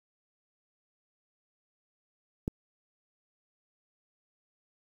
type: click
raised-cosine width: 3 ms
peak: -17 dBFS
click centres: 2.479 s
effects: 8-bit